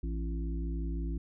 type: harmonic tone with a mistuned harmonic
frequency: 56.3 Hz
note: A1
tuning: 40 cents sharp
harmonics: 1 / 3 / 5 / 6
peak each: -32 / -41 / -43 / -45 dBFS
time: 0.03-1.18 s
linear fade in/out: 5 ms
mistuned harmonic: 5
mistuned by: -60 cents
effects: none